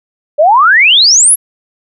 sine exponential sweep, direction up, 564 to 11580 Hz, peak -3 dBFS, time 0.38-1.36 s, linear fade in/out 20 ms, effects none

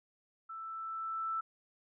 sine tone with level ramp, 1324 Hz, E6, 7 cents sharp, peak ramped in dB -42 to -32 dBFS, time 0.49-1.41 s, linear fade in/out 10 ms, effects none

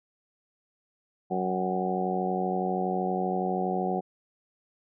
harmonic tone with a mistuned harmonic, 92.5 Hz, F#2, in tune, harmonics 2 / 3 / 4 / 5 / 6 / 7 / 8 / 9, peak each -31 / -40 / -32 / -36 / -37 / -42 / -30 / -40 dBFS, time 1.3-4.01 s, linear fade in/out 20 ms, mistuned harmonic 9, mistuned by -50 cents, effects none

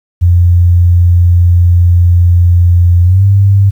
sine tone with pitch glide, 87.5 to 98.78 Hz, F2 to G2, +4 to +14 cents, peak -3 dBFS, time 0.21-3.71 s, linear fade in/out 20 ms, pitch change +210 cents, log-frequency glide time 3.03-3.24 s, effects 7-bit

